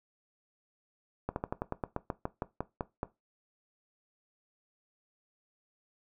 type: slowing click train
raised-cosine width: 1 ms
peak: -18 dBFS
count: 14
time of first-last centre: 1.29-3.031 s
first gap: 71 ms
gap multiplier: 1.1
effects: noise-tail reverb RT60 0.2 s tail -17 dB re dry